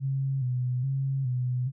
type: tone with vibrato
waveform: sine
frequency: 130.3 Hz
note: C3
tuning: 7 cents flat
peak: -25 dBFS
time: 0-1.72 s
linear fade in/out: 50 ms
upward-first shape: square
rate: 1.2 Hz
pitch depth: 67 cents each way
effects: none